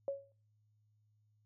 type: tone with exponential decay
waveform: sine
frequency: 554.4 Hz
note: C#5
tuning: in tune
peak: -31 dBFS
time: 0.08-0.32 s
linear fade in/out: 1 ms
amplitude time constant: 52 ms
effects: noise-tail reverb RT60 0.5 s tail -24 dB re dry + added 106 Hz sine -70 dBFS peak until 1.45 s